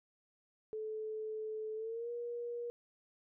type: tone with pitch glide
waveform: sine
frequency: 434.3 to 476.4 Hz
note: A4 to A#4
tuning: -23 to +38 cents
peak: -38 dBFS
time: 0.73-2.7 s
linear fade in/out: 0 ms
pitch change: +161 cents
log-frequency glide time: 1.75-2.1 s
effects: none